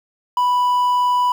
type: tone with quantisation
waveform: triangle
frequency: 987.8 Hz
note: B5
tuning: in tune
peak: -12 dBFS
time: 0.37-1.32 s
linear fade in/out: 2 ms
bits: 7
effects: none